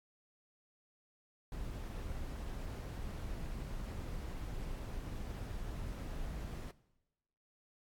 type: noise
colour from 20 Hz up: brown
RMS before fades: -42 dBFS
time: 1.52-6.71 s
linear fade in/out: 2 ms
effects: noise-tail reverb RT60 1.0 s tail -19 dB re dry + AAC 64 kbps